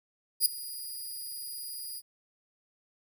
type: tone with ADSR envelope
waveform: 5% pulse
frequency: 4883 Hz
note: D#8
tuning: 33 cents flat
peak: -12 dBFS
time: 0.4-2.02 s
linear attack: 58 ms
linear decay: 4 ms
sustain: -19 dB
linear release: 46 ms
effects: none